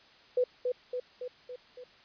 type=tone with echo; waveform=sine; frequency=498.4 Hz; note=B4; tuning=16 cents sharp; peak=-23 dBFS; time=0.37-0.44 s; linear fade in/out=5 ms; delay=280 ms; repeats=5; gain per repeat=-4 dB; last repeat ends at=1.84 s; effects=white hiss -58 dBFS RMS until 2.04 s + resampled to 11025 Hz